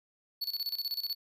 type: tone with tremolo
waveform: square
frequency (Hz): 4435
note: C#8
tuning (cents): 0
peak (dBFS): -31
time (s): 0.41-1.15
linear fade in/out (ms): 10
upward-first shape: square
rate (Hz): 16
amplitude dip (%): 80
effects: none